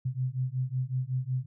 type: beating tone pair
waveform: sine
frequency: 125.9 / 131.3 Hz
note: B2 / C3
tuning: +34 / +6 cents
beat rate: 5.4 Hz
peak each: -31 dBFS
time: 0.05-1.46 s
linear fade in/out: 10 ms
effects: none